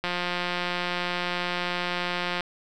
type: click train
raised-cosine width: 0.3 ms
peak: -12 dBFS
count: 420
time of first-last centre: 0.04-2.407 s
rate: 177 Hz
effects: none

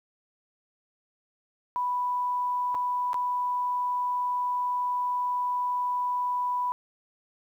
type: tone with dropouts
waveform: sine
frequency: 987.8 Hz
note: B5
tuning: in tune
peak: -25 dBFS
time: 1.76-6.72 s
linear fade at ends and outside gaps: 0 ms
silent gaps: 2.745-2.75 / 3.132-3.143 s
effects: 10-bit

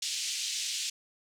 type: band-pass noise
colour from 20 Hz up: white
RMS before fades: -34 dBFS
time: 0.02-0.9 s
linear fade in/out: 5 ms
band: 2700 to 7100 Hz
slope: 24 dB/octave
effects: none

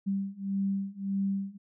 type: beating tone pair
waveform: sine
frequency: 195.3 / 197 Hz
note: G3 / G3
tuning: -6 / +9 cents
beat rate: 1.7 Hz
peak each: -32 / -31 dBFS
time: 0.06-1.58 s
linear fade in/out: 20 ms
effects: none

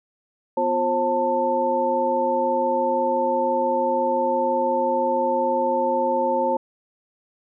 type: tone cluster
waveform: sine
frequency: 248.1 / 353.9 / 535 / 889 Hz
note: B3 / F4 / C5 / A5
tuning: +8 / +23 / +38 / +18 cents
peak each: -29 / -29 / -22 / -22 dBFS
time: 0.57-6.57 s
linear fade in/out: 5 ms
effects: none

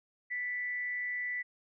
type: tone with amplitude modulation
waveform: sine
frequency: 1975.5 Hz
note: B6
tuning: in tune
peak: -31 dBFS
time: 0.3-1.43 s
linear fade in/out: 20 ms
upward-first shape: sine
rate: 218 Hz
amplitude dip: 40%
effects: none

